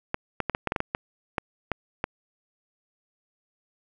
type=clicks; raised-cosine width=0.5 ms; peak=-10 dBFS; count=12; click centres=0.144 / 0.403 / 0.497 / 0.549 / 0.673 / 0.721 / 0.762 / 0.804 / 0.949 / 1.382 / 1.717 / 2.041 s; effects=none